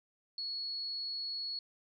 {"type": "tone", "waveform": "sine", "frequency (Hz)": 4362, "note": "C#8", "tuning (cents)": -29, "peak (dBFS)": -36, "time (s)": [0.38, 1.59], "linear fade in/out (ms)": 2, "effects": []}